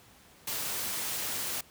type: noise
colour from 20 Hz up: white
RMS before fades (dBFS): -34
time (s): 0.47-1.61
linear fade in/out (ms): 5
effects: pink hiss -57 dBFS RMS until 1.7 s + high-pass 60 Hz 12 dB/octave